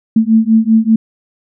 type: beating tone pair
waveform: sine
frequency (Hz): 220 / 225.1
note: A3 / A3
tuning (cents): 0 / +40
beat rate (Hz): 5.1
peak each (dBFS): -10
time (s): 0.16-0.96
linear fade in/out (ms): 5
effects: none